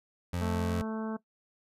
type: tone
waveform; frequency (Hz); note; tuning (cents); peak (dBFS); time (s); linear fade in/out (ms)
25% pulse; 87.8; F2; +10; -27; 0.33-0.82; 5
type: harmonic tone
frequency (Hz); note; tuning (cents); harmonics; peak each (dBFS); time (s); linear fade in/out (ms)
220; A3; 0; 1 / 2 / 3 / 4 / 5 / 6 / 7; -33 / -39 / -43 / -45 / -47 / -49 / -50; 0.41-1.17; 10
effects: noise-tail reverb RT60 0.1 s tail -18 dB re dry + resampled to 32000 Hz